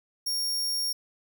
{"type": "tone", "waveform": "sawtooth", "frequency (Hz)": 5550, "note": "F8", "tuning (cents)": -12, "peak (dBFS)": -24, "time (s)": [0.26, 0.93], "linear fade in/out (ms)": 10, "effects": []}